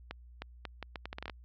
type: accelerating click train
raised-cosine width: 0.3 ms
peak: -23 dBFS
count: 12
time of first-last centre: 0.11-1.298 s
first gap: 310 ms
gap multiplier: 0.75
effects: added 60 Hz sine -51 dBFS peak until 1.44 s + low-pass 5000 Hz 12 dB/octave